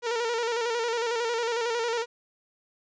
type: tone with vibrato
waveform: sawtooth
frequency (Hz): 466.2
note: A#4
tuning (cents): 0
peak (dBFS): -22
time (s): 0.02-2.06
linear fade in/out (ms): 50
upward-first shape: square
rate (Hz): 11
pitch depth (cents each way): 51
effects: resampled to 16000 Hz + 10-bit

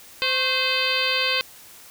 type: harmonic tone with a mistuned harmonic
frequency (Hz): 516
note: C5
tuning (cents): -24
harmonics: 1 / 2 / 3 / 4 / 5 / 6 / 7 / 8 / 9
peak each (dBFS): -30 / -31 / -30 / -30 / -25 / -27 / -30 / -30 / -29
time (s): 0.22-1.41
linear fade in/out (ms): 0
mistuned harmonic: 2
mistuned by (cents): +85
effects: white hiss -46 dBFS RMS until 1.9 s

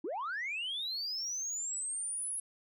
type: linear sweep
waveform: sine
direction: up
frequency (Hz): 277.2 to 10640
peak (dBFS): -33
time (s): 0.04-2.4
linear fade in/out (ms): 5
effects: tanh soft clip ceiling -32 dBFS

